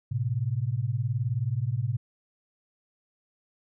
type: beating tone pair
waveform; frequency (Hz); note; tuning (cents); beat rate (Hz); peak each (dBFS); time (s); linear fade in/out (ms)
sine; 110 / 129; A2 / C3; 0 / -24; 19; -28; 0.11-1.97; 10
effects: none